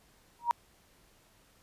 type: tone with exponential growth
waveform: sine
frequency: 948 Hz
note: A#5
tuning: 29 cents sharp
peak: -19 dBFS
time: 0.39-0.51 s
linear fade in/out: 0 ms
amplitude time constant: 24 ms
effects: pink hiss -64 dBFS RMS until 1.62 s + resampled to 32000 Hz